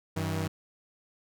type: tone pair together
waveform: sawtooth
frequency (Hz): 95.2 / 160.11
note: F#2 / D#3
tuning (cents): +50 / +50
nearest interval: major sixth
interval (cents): 900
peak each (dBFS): -28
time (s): 0.16-0.48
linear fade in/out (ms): 10
effects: none